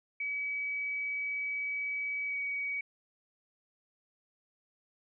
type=tone with pitch glide; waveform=sine; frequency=2279 to 2261 Hz; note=C#7 to C#7; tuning=+47 to +34 cents; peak=-32 dBFS; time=0.2-2.81 s; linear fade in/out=5 ms; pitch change=-13 cents; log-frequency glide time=2.26-2.35 s; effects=none